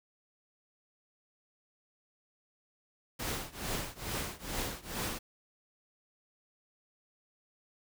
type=noise with tremolo; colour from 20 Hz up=pink; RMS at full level=-34 dBFS; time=3.19-5.19 s; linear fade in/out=10 ms; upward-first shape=triangle; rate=2.3 Hz; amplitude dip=95%; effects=none